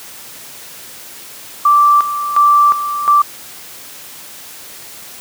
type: tone with tremolo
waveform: sine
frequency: 1170 Hz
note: D6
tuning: 7 cents flat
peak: -6 dBFS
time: 1.65-3.22 s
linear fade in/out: 5 ms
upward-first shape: square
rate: 1.4 Hz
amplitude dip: 70%
effects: white hiss -34 dBFS RMS until 5.2 s + high-pass 80 Hz 12 dB/octave